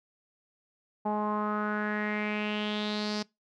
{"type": "tone with low-pass filter sweep", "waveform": "sawtooth", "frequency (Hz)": 210.4, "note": "G#3", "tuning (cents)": 23, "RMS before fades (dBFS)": -31, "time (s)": [1.05, 3.23], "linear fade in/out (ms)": 10, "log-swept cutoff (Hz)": [850, 5100], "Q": 5, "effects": ["noise-tail reverb RT60 0.2 s tail -23 dB re dry"]}